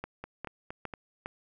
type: two click trains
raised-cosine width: 0.5 ms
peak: -21 / -24 dBFS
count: 4 / 4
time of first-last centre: 0.04-1.26 / 0.24-0.938 s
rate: 2.46 / 4.3 Hz
effects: none